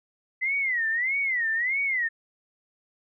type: tone with vibrato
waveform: sine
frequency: 1998 Hz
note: B6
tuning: 20 cents sharp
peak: -23 dBFS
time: 0.41-2.09 s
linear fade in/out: 20 ms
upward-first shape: sine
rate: 1.6 Hz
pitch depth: 200 cents each way
effects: none